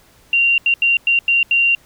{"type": "tone bursts at uneven times", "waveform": "sine", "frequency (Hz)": 2766, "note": "F7", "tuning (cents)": -17, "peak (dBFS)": -11, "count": 6, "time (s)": [[0.33, 0.58], [0.66, 0.74], [0.82, 0.97], [1.07, 1.19], [1.28, 1.43], [1.51, 1.75]], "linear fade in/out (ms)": 2, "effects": ["pink hiss -51 dBFS RMS until 1.85 s"]}